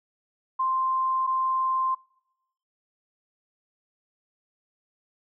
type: tone pair in turn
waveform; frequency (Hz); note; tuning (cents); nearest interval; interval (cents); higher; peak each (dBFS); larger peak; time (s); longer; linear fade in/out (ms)
sine; 1046.5 / 1046.5; C6 / C6; 0 / 0; unison; 0; neither; -22 / -22; neither; 0.59-1.27 / 1.27-1.95; neither; 10
effects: noise-tail reverb RT60 0.9 s tail -26 dB re dry